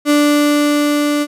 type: tone with level ramp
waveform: 35% pulse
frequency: 293.5 Hz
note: D4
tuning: 1 cent flat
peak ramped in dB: -7 to -12 dBFS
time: 0.05-1.27 s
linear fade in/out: 50 ms
effects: resampled to 32000 Hz